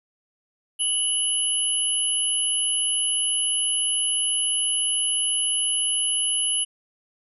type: tone pair together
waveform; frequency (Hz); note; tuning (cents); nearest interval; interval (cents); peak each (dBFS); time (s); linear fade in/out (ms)
sine; 2960 / 10977; F#7 / F9; 0 / -31; octave + major seventh; 2269; -24 / -23; 0.79-6.65; 20
effects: none